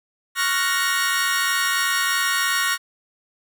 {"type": "chord", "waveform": "sawtooth", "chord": "Gb major seventh", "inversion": "second", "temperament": "equal", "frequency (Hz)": [1108.7, 1396.9, 1480, 1864.7], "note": ["Db6", "F6", "Gb6", "Bb6"], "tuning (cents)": [0, 0, 0, 0], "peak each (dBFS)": [-22, -23, -23, -19], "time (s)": [0.35, 2.78], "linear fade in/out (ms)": 50, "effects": []}